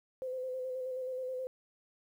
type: tone with vibrato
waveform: sine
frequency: 513 Hz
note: C5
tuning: 34 cents flat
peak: -35 dBFS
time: 0.22-1.47 s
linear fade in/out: 0 ms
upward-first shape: square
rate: 9.4 Hz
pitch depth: 24 cents each way
effects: 11-bit